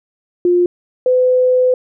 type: tone pair in turn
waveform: sine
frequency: 353.6 / 505.9 Hz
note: F4 / B4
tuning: +22 / +42 cents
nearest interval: tritone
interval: 620 cents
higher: second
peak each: -9 dBFS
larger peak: neither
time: 0.45-0.66 / 1.06-1.74 s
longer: second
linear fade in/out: 2 ms
effects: none